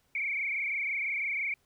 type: tone with frequency modulation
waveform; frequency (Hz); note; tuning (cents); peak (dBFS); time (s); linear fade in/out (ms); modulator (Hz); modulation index
sine; 2249; C#7; +24; -29; 0.15-1.54; 2; 26; 4.2
effects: pink hiss -71 dBFS RMS until 1.65 s